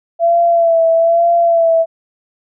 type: tone with vibrato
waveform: sine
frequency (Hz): 671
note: E5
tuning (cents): +31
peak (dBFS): -8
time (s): 0.19-1.86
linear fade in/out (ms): 50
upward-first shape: sine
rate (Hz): 1.1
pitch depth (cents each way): 36
effects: none